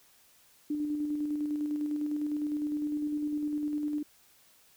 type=tone with tremolo; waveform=sine; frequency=297.2 Hz; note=D4; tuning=21 cents sharp; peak=-28 dBFS; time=0.7-4.03 s; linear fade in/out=5 ms; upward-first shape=square; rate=9.9 Hz; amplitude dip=30%; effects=white hiss -62 dBFS RMS until 4.76 s